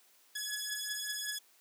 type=beating tone pair; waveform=10% pulse; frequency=1688 / 1693.3 Hz; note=G#6 / G#6; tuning=+28 / +33 cents; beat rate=5.3 Hz; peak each=-30 dBFS; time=0.35-1.39 s; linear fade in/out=10 ms; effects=white hiss -65 dBFS RMS until 1.6 s + high-pass 300 Hz 12 dB/octave